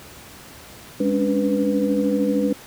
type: tone cluster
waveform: sine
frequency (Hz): 204.7 / 275.6 / 288.7 / 494.2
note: G#3 / C#4 / D4 / B4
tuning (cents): -25 / -10 / -30 / +1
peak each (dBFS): -22 / -26 / -22 / -23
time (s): 1-2.53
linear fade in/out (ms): 5
effects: pink hiss -42 dBFS RMS until 2.66 s + high-pass 60 Hz 12 dB/octave